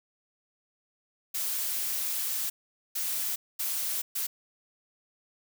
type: noise bursts at uneven times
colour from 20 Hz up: blue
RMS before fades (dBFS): -31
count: 4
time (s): 1.34-2.5 / 2.95-3.36 / 3.59-4.02 / 4.15-4.27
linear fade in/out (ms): 10
effects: none